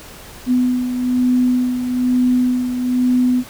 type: beating tone pair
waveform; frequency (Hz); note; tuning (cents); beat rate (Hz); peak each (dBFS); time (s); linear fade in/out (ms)
sine; 250 / 251.1; B3 / B3; +21 / +29; 1.1; -14 / -22; 0.46-3.44; 50
effects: pink hiss -38 dBFS RMS until 3.49 s